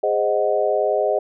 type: chord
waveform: sine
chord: Ab dominant seventh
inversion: none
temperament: equal with one note detuned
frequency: 412 / 523.3 / 622.3 / 740 Hz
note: Ab4 / C5 / Eb5 / Gb5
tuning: -14 / 0 / 0 / 0 cents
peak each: -22 / -23 / -20 / -25 dBFS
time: 0.03-1.19 s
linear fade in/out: 5 ms
effects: none